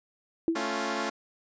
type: tone with exponential decay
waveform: sine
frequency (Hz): 329.6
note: E4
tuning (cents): 0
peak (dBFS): -19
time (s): 0.48-0.7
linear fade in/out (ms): 1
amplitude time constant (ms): 46
type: chord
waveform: 10% pulse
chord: A augmented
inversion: none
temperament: equal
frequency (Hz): 220 / 277.2 / 349.2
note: A3 / C#4 / E#4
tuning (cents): 0 / 0 / 0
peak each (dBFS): -25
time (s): 0.55-1.1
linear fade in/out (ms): 10
effects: resampled to 16000 Hz